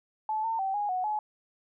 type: tone with pitch steps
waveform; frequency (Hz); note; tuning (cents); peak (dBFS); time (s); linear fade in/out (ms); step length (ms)
sine; 866 / 903 / 772 / 825 / 737 / 849; A5 / A5 / G5 / G#5 / F#5 / G#5; -28 / +45 / -27 / -12 / -7 / +38; -27; 0.29-1.19; 2; 150
effects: none